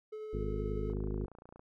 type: tone with tremolo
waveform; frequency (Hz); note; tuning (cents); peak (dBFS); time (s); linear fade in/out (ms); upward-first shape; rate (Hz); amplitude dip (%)
triangle; 430.5; A4; -38; -37; 0.12-0.93; 10; triangle; 11; 25
type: harmonic tone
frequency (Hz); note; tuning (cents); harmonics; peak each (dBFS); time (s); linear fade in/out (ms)
51.7; G#1; -7; 1 / 2 / 3 / 4 / 5 / 7 / 8 / 9; -36 / -41 / -43 / -44 / -45 / -42 / -46 / -50; 0.33-1.26; 5
type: click train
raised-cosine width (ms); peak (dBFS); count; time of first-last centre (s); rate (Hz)
1; -38; 21; 0.9-1.594; 28.8
effects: none